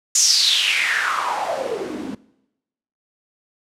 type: noise with band-pass filter sweep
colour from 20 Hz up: white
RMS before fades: -20 dBFS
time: 0.15-2.15 s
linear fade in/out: 5 ms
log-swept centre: 6800 to 220 Hz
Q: 5.7
effects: noise-tail reverb RT60 0.9 s tail -21 dB re dry + low-pass 11000 Hz 12 dB/octave